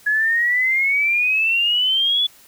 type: exponential sweep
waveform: sine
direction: up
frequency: 1683 to 3457 Hz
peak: -15 dBFS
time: 0.06-2.27 s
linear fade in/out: 10 ms
effects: white hiss -49 dBFS RMS until 2.47 s

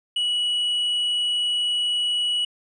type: tone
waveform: triangle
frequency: 2932 Hz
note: F#7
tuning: 16 cents flat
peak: -19 dBFS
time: 0.16-2.45 s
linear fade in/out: 5 ms
effects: resampled to 24000 Hz

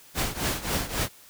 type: noise with tremolo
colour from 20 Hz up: pink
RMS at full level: -25 dBFS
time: 0.14-1.09 s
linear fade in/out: 50 ms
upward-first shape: triangle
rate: 3.7 Hz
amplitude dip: 85%
effects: white hiss -52 dBFS RMS until 1.29 s

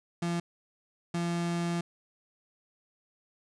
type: tone bursts at uneven times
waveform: 35% pulse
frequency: 171.3 Hz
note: F3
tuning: 33 cents flat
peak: -27 dBFS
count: 2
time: 0.22-0.4 / 1.14-1.81 s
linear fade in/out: 5 ms
effects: resampled to 22050 Hz + 11-bit

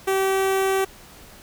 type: tone with notch filter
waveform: sawtooth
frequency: 385.3 Hz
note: G4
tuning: 30 cents flat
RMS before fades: -21 dBFS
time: 0.07-0.85 s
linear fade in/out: 10 ms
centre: 4600 Hz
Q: 1.6
effects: pink hiss -46 dBFS RMS until 1.42 s

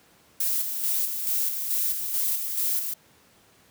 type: noise with tremolo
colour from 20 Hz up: violet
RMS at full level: -25 dBFS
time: 0.4-2.94 s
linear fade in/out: 5 ms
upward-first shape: square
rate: 2.3 Hz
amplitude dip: 45%
effects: pink hiss -58 dBFS RMS until 3.7 s + high-pass 100 Hz 12 dB/octave

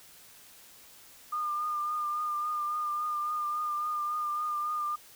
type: tone with vibrato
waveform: sine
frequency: 1208 Hz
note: D6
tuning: 48 cents sharp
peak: -29 dBFS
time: 1.32-4.96 s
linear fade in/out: 10 ms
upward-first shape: triangle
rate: 3.6 Hz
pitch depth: 30 cents each way
effects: white hiss -54 dBFS RMS until 5.15 s

